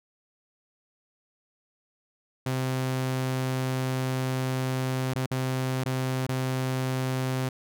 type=tone with dropouts; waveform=sawtooth; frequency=130 Hz; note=C3; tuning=11 cents flat; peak=-22 dBFS; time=2.46-7.49 s; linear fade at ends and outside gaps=5 ms; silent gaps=5.137-5.157 / 5.262-5.311 / 5.84-5.858 / 6.267-6.289 s; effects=none